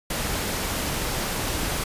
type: noise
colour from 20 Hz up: pink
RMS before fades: -27 dBFS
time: 0.1-1.84 s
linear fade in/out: 5 ms
effects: resampled to 32000 Hz